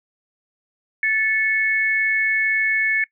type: tone pair together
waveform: sine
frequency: 1749 / 2202 Hz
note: A6 / C#7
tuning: -11 / -12 cents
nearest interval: major third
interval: 399 cents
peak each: -20 / -19 dBFS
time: 1.03-3.04 s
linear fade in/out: 2 ms
effects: noise-tail reverb RT60 0.1 s tail -22 dB re dry